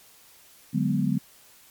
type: chord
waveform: sine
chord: G# half-diminished seventh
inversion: second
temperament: equal with one note detuned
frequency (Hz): 146.83 / 185 / 207.7 / 248.2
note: D3 / F#3 / G#3 / B3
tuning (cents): 0 / 0 / 0 / +9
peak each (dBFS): -27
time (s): 0.73-1.19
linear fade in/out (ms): 20
effects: white hiss -54 dBFS RMS until 1.7 s + MP3 96 kbps